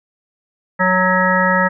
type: harmonic tone with a mistuned harmonic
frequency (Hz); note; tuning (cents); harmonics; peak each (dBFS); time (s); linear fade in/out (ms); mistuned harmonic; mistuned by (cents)
185; F#3; 0; 1 / 3 / 5 / 7 / 9 / 10; -19 / -19 / -19 / -19 / -19 / -19; 0.79-1.69; 20; 10; +54
effects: none